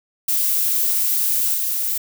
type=noise with level steps; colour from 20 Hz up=violet; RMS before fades=-19 / -22 dBFS; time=0.28-1.98 s; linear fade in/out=5 ms; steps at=1.54 s; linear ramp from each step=10 ms; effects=none